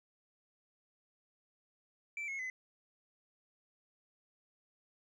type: tone with pitch steps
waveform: sine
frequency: 2331 / 2175 / 2029 Hz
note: D7 / C#7 / B6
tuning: -14 / -33 / +46 cents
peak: -35 dBFS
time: 2.17-2.5 s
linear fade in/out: 2 ms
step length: 110 ms
effects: tanh soft clip ceiling -37 dBFS